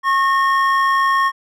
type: tone pair together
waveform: triangle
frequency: 1089 / 1836.5 Hz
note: C#6 / A#6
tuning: -31 / -26 cents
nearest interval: major sixth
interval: 905 cents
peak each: -12 / -18 dBFS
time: 0.03-1.32 s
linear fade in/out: 50 ms
effects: none